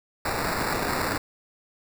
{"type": "noise with sample-and-hold", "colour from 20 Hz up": "violet", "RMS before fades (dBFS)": -27, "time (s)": [0.25, 1.18], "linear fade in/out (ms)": 5, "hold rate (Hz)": 3150, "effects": []}